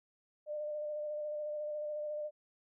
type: tone with vibrato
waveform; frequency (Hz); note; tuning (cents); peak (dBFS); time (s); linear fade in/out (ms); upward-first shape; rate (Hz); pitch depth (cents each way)
sine; 600; D5; +37; -36; 0.46-2.31; 50; square; 14; 16
effects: none